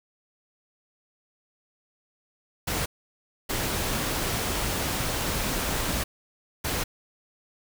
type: noise bursts at uneven times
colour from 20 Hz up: pink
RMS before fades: -28 dBFS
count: 3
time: 2.67-2.86 / 3.49-6.04 / 6.64-6.84 s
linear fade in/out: 10 ms
effects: none